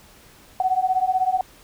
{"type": "beating tone pair", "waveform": "sine", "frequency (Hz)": [740, 756], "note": ["F#5", "F#5"], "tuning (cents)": [0, 37], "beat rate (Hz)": 16, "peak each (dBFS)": -21, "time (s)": [0.6, 1.41], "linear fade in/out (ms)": 2, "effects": ["pink hiss -50 dBFS RMS until 1.63 s"]}